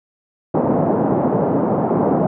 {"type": "band-pass noise", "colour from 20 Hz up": "pink", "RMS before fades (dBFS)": -17, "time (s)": [0.54, 2.27], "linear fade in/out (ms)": 5, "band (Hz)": [150, 850], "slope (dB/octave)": 24, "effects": []}